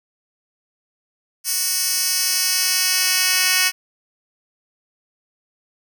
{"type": "tone with high-pass filter sweep", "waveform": "10% pulse", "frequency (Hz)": 369.3, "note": "F#4", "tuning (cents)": -3, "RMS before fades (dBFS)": -19, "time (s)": [1.44, 3.72], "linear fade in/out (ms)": 50, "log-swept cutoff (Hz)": [6900, 2800], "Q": 0.96, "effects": []}